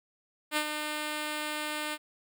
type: tone with ADSR envelope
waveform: 5% pulse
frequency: 302.3 Hz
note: D#4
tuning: 50 cents flat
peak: -14 dBFS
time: 0.51-1.98 s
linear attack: 58 ms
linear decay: 68 ms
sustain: -7 dB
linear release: 46 ms
effects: none